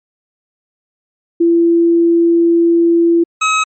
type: tone pair in turn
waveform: sine / 25% pulse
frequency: 337.8 / 1278.1 Hz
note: E4 / D#6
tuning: +42 / +46 cents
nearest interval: octave + major seventh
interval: 2304 cents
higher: second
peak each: -7 dBFS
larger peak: neither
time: 1.4-3.24 / 3.41-3.64 s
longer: first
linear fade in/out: 10 ms
effects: MP3 32 kbps